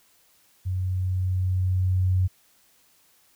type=tone with level ramp; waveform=sine; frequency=92.5 Hz; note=F#2; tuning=in tune; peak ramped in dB=-24 to -18 dBFS; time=0.65-2.28 s; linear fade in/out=20 ms; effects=white hiss -61 dBFS RMS until 3.35 s